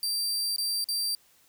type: tone with dropouts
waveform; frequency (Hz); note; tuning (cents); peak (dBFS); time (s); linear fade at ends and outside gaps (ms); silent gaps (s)
sawtooth; 4699; D8; 0; -24; 0.03-1.15; 1; 0.562-0.582 / 0.842-0.887
effects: white hiss -62 dBFS RMS until 1.48 s